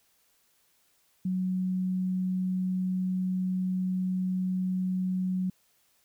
sine tone, 185 Hz, F#3, in tune, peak -26 dBFS, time 1.25-5.5 s, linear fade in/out 5 ms, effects white hiss -68 dBFS RMS until 6.04 s

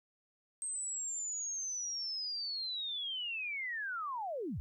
sine linear sweep, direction down, 8370 to 54.3 Hz, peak -36 dBFS, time 0.62-4.6 s, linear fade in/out 0 ms, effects 13-bit

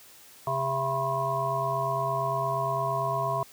harmonic tone with a mistuned harmonic, 134.2 Hz, C3, 44 cents sharp, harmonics 1 / 3 / 5 / 7 / 8, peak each -33 / -37 / -30 / -31 / -31 dBFS, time 0.47-3.43 s, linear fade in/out 2 ms, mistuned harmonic 7, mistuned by +82 cents, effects white hiss -52 dBFS RMS until 3.52 s + high-pass 60 Hz 12 dB/octave

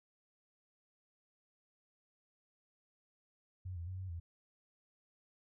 sine tone with pitch steps, 92 / 84.8 / 92.9 / 93.9 / 84.4 Hz, F#2 / E2 / F#2 / F#2 / E2, -9 / +50 / +7 / +26 / +41 cents, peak -40 dBFS, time 3.65-4.2 s, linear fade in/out 10 ms, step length 110 ms, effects none

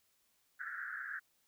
pink band-pass noise, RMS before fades -43 dBFS, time 0.59-1.2 s, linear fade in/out 20 ms, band 1400 to 1800 Hz, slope 96 dB/octave, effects white hiss -75 dBFS RMS until 1.47 s

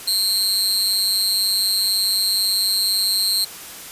sawtooth tone with amplitude modulation, 4186 Hz, C8, in tune, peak -10 dBFS, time 0.07-3.45 s, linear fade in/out 10 ms, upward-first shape sine, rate 196 Hz, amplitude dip 95%, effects white hiss -36 dBFS RMS until 3.91 s + resampled to 32000 Hz

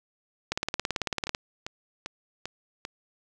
two click trains, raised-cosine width 0.2 ms, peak -17 / -10 dBFS, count 5 / 16, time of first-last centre 1.27-2.851 / 0.52-1.349 s, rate 2.53 / 18.1 Hz, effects none

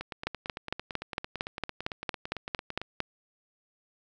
two click trains, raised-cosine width 0.3 ms, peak -20 / -13 dBFS, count 26 / 13, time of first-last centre 0.01-2.816 / 0.27-3.003 s, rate 8.91 / 4.39 Hz, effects none

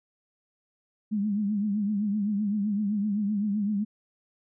sine tone with vibrato, 206.4 Hz, G#3, 10 cents flat, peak -24 dBFS, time 1.11-3.85 s, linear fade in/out 20 ms, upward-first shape triangle, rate 7.8 Hz, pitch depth 96 cents each way, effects none

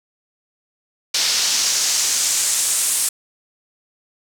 pink noise with band-pass filter sweep, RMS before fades -19 dBFS, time 1.14-3.09 s, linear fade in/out 5 ms, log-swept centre 4900 to 9200 Hz, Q 1.9, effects none

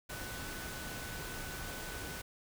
sine tone in noise, 1497 Hz, F#6, 20 cents sharp, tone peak -48 dBFS, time 0.09-2.22 s, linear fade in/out 10 ms, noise pink, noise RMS -43 dBFS, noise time 0.09-2.22 s, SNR -8 dB, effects none

